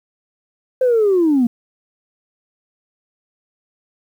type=linear sweep; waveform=sine; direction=down; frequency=523.3 to 227.4 Hz; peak=-10 dBFS; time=0.81-1.47 s; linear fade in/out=5 ms; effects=tanh soft clip ceiling -8 dBFS + 8-bit